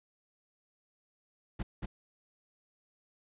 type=noise with echo; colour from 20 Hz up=brown; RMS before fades=-35 dBFS; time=1.59-1.63 s; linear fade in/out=10 ms; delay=230 ms; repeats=1; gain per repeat=-2 dB; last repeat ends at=1.86 s; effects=resampled to 8000 Hz